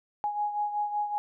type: beating tone pair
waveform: sine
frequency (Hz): 830.6 / 835.9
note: G#5 / G#5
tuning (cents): 0 / +11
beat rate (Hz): 5.3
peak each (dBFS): -28 / -35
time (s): 0.24-1.18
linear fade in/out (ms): 0
effects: none